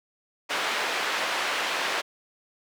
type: band-pass noise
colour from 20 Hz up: white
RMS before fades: -28 dBFS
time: 0.49-2.02 s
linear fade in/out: 20 ms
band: 460 to 2600 Hz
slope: 12 dB/octave
effects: none